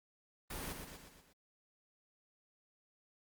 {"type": "noise with echo", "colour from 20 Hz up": "pink", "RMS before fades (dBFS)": -43, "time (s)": [0.5, 0.73], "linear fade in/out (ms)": 5, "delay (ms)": 120, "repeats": 5, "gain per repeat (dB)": -5, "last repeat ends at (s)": 1.33, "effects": ["Opus 32 kbps"]}